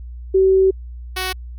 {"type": "tone pair in turn", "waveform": ["sine", "5% pulse"], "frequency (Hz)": [381.3, 372.4], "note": ["G4", "F#4"], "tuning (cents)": [-48, 11], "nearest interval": "unison", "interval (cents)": 41, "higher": "first", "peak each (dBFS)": -10, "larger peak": "neither", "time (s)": [[0.34, 0.71], [1.16, 1.33]], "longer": "first", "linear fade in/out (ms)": 10, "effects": ["added 60 Hz sine -30 dBFS peak until 1.58 s"]}